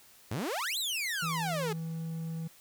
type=exponential two-way sweep; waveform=sawtooth; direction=up then down; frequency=92.5 to 4186 to 407 Hz; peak=-28 dBFS; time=0.31-1.73 s; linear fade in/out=5 ms; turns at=0.78 s
type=tone; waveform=triangle; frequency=163.1 Hz; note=E3; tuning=18 cents flat; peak=-32 dBFS; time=1.22-2.48 s; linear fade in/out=10 ms
effects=white hiss -58 dBFS RMS until 2.6 s